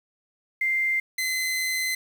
sine / sawtooth tone pair in turn, 2093 / 2046 Hz, C7 / C7, 0 / -39 cents, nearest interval unison, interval 39 cents, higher first, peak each -21 dBFS, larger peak neither, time 0.61-1 / 1.18-1.95 s, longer second, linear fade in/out 5 ms, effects 8-bit

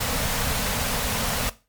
pink band-stop noise, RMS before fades -25 dBFS, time 0-1.5 s, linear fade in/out 10 ms, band 280 to 420 Hz, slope 96 dB/octave, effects noise-tail reverb RT60 0.3 s tail -17 dB re dry + MP3 96 kbps

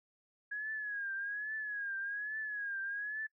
sine tone with vibrato, 1661.2 Hz, G#6, in tune, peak -36 dBFS, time 0.51-3.27 s, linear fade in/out 10 ms, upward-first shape triangle, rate 1.2 Hz, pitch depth 100 cents each way, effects noise-tail reverb RT60 0.1 s tail -23 dB re dry

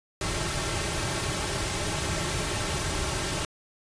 pink noise with comb filter, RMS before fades -29 dBFS, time 0.21-3.45 s, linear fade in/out 2 ms, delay 4.1 ms, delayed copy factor -0.65, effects resampled to 22050 Hz

